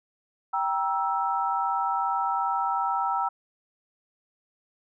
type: chord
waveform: sine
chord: E diminished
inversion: first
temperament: equal with one note detuned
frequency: 784 / 946.4 / 1318.5 Hz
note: G5 / Bb5 / E6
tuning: 0 / +26 / 0 cents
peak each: -28 dBFS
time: 0.53-3.29 s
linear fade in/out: 10 ms
effects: none